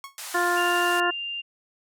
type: tone with exponential decay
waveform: sawtooth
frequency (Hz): 1100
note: C#6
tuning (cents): -14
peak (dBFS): -29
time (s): 0.04-0.18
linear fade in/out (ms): 1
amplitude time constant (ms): 29
type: band-pass noise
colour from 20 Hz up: white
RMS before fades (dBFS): -37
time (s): 0.18-1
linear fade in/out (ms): 0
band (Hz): 680 to 12000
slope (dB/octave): 24
type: harmonic tone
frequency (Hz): 351.3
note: F4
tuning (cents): +10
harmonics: 1 / 2 / 3 / 4 / 5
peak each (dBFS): -27 / -27 / -27 / -27 / -27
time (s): 0.34-1.11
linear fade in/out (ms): 10
type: tone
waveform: sine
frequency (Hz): 2794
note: F7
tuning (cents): 0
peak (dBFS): -29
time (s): 0.56-1.42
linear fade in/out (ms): 20
effects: none